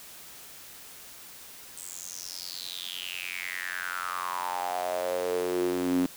sawtooth tone with high-pass filter sweep, 90 Hz, F#2, 47 cents flat, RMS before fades -32 dBFS, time 1.77-6.06 s, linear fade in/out 0 ms, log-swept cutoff 8300 to 250 Hz, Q 7.1, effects white hiss -47 dBFS RMS until 6.16 s

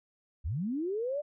sine linear sweep, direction up, 57.1 to 605 Hz, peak -30 dBFS, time 0.44-1.22 s, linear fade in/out 20 ms, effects none

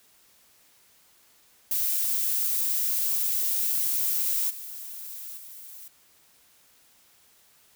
violet noise with level steps, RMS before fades -26 / -39 / -44 dBFS, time 1.71-5.88 s, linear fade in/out 2 ms, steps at 4.49 / 5.36 s, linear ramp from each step 20 ms, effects white hiss -60 dBFS RMS until 7.75 s

